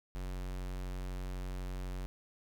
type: tone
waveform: square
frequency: 46.01 Hz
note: F#1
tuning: 9 cents flat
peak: -38 dBFS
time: 0.15-2.06 s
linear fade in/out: 0 ms
effects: none